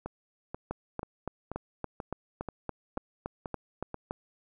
two click trains, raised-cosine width 1 ms, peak -22 / -19 dBFS, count 9 / 13, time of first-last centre 0.06-3.943 / 0.71-4.109 s, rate 2.06 / 3.53 Hz, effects none

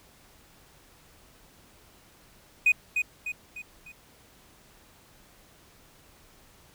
triangle tone with echo, 2489 Hz, D#7, in tune, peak -14 dBFS, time 2.66-2.72 s, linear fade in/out 5 ms, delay 300 ms, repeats 4, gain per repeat -7 dB, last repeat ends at 3.92 s, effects tanh soft clip ceiling -13 dBFS + pink hiss -57 dBFS RMS until 6.74 s

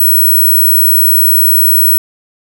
sine tone, 15930 Hz, B9, 14 cents sharp, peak -5 dBFS, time 0-1.98 s, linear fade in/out 2 ms, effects none

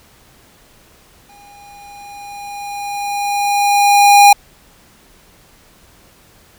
square tone with exponential growth, 813 Hz, G#5, 37 cents flat, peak -3 dBFS, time 1.29-4.33 s, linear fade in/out 5 ms, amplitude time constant 660 ms, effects pink hiss -48 dBFS RMS until 6.58 s

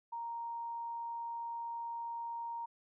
sine tone, 932.3 Hz, A#5, in tune, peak -38 dBFS, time 0.12-2.66 s, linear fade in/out 10 ms, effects none

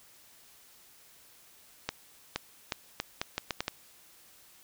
accelerating click train, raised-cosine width 0.2 ms, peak -13 dBFS, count 9, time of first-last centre 1.89-3.681 s, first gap 470 ms, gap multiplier 0.77, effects white hiss -58 dBFS RMS until 4.63 s

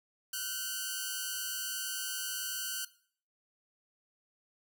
5% pulse tone pair together, 1421.6 / 1523 Hz, F6 / F#6, +30 / +50 cents, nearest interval minor second, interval 120 cents, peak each -29 / -25 dBFS, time 0.33-2.85 s, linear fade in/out 5 ms, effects noise-tail reverb RT60 0.5 s tail -17 dB re dry

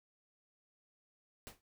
pink noise with exponential decay, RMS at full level -45 dBFS, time 1.47-1.61 s, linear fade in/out 0 ms, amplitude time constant 30 ms, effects noise-tail reverb RT60 0.1 s tail -18 dB re dry

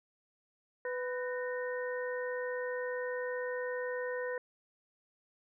harmonic tone with a mistuned harmonic, 498.1 Hz, B4, 15 cents sharp, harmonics 1 / 2 / 3 / 4, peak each -35 / -45 / -45 / -42 dBFS, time 0.85-4.38 s, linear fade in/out 2 ms, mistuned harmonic 4, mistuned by -140 cents, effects none

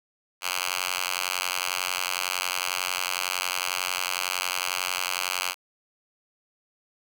5% pulse tone with high-pass filter, 91 Hz, F#2, 28 cents flat, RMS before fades -29 dBFS, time 0.41-5.55 s, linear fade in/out 50 ms, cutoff 1800 Hz, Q 0.99, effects none

